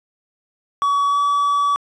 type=tone with pitch glide; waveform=triangle; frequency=1133 to 1144.2 Hz; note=C#6 to D6; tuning=+37 to -45 cents; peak=-13 dBFS; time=0.82-1.76 s; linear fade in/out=0 ms; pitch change=+18 cents; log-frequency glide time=1.08-1.18 s; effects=resampled to 24000 Hz + 9-bit